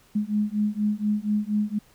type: beating tone pair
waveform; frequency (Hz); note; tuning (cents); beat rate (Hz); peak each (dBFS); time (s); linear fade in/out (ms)
sine; 207.7 / 211.9; G#3 / G#3; 0 / +35; 4.2; -25 / -25; 0.15-1.79; 10
effects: pink hiss -58 dBFS RMS until 1.94 s